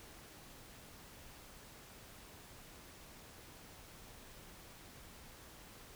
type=silence; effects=pink hiss -56 dBFS RMS until 5.95 s